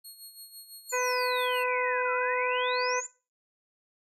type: tone with tremolo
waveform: 5% pulse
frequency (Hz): 4300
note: C8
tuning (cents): +47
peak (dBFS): -35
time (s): 0.04-1.64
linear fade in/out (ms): 10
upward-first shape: sine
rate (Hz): 6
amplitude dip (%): 65
type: exponential two-way sweep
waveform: sine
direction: down then up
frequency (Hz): 7330 to 1320 to 7330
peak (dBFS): -35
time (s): 0.89-3.07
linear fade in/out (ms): 10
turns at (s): 2.13
type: harmonic tone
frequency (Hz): 500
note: B4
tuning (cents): +21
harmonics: 1 / 2 / 3 / 4 / 5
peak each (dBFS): -29 / -32 / -34 / -35 / -36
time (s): 0.92-3.01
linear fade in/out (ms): 20
effects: noise-tail reverb RT60 0.3 s tail -17 dB re dry + resampled to 32000 Hz